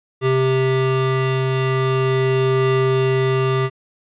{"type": "tone pair together", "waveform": "square", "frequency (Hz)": [131.5, 394.1], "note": ["C3", "G4"], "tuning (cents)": [9, 9], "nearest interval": "octave + perfect fifth", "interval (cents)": 1900, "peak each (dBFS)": -19, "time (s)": [0.21, 3.7], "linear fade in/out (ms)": 50, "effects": ["resampled to 8000 Hz"]}